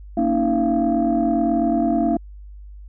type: tone cluster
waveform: sine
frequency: 231.6 / 280.6 / 319.2 / 686 Hz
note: A#3 / C#4 / D#4 / F5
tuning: -11 / +21 / +44 / -31 cents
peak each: -21 dBFS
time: 0.17-2.17 s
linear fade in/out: 5 ms
effects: tanh soft clip ceiling -9 dBFS + added 50 Hz sine -36 dBFS peak until 2.88 s